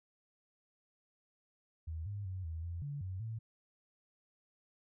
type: tone with pitch steps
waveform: sine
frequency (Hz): 80.5 / 101.7 / 93.2 / 81.1 / 85.5 / 143.2 / 93.4 / 112.2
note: E2 / G#2 / F#2 / E2 / F2 / D3 / F#2 / A2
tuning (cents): -41 / -36 / +13 / -28 / -36 / -43 / +17 / +34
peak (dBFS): -38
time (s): 1.87-3.39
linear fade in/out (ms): 10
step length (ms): 190
effects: none